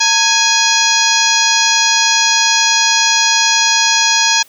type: harmonic tone with a mistuned harmonic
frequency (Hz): 830.6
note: G#5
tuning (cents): 0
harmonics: 1 / 2 / 3 / 4 / 5 / 6 / 7 / 8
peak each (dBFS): -18 / -18 / -18 / -18 / -18 / -18 / -18 / -18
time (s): 0-4.43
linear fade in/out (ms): 10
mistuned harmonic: 1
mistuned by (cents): +150
effects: white hiss -46 dBFS RMS until 4.48 s + high-pass 80 Hz 12 dB/octave